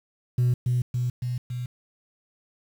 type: tone with echo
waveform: sine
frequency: 123.47 Hz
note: B2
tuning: in tune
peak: -16 dBFS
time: 0.38-0.54 s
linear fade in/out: 5 ms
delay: 280 ms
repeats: 4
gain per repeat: -3 dB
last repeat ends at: 1.66 s
effects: tanh soft clip ceiling -17 dBFS + 8-bit